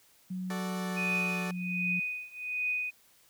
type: tone with pitch glide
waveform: sine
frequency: 184.5 to 179.45 Hz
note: F#3 to F3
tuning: -5 to +47 cents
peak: -33 dBFS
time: 0.3-2 s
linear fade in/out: 10 ms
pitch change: -48 cents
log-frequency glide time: 0.67-1.37 s
type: chord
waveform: 15% pulse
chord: D major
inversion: first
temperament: equal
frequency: 370 / 440 / 587.3 Hz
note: F#4 / A4 / D5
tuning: 0 / 0 / 0 cents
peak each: -35 dBFS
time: 0.5-1.51 s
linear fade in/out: 2 ms
type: tone with tremolo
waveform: sine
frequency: 2489 Hz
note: D#7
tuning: in tune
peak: -27 dBFS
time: 0.96-2.91 s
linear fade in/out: 20 ms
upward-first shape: triangle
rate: 1.3 Hz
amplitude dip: 95%
effects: white hiss -63 dBFS RMS until 3.29 s